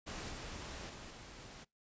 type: noise with level steps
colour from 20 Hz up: pink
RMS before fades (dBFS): -44 / -46 / -50 / -52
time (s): 0.06-1.65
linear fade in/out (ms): 20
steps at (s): 0.3 / 0.89 / 1.1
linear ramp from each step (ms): 5
effects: noise-tail reverb RT60 0.2 s tail -25 dB re dry + resampled to 16000 Hz